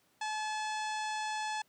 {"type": "harmonic tone with a mistuned harmonic", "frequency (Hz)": 859, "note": "A5", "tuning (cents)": -42, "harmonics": [1, 2, 3, 4, 5, 6, 7, 8, 9, 10], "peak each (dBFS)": [-35, -41, -45, -47, -49, -51, -52, -53, -54, -55], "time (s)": [0.21, 1.62], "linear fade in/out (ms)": 5, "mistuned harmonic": 3, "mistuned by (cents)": 17, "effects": ["pink hiss -70 dBFS RMS until 1.68 s", "high-pass 150 Hz 12 dB/octave"]}